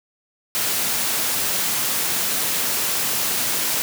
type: high-pass noise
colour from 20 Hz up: white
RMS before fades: -22 dBFS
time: 0.55-3.82 s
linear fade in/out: 0 ms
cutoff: 100 Hz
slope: 24 dB/octave
effects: none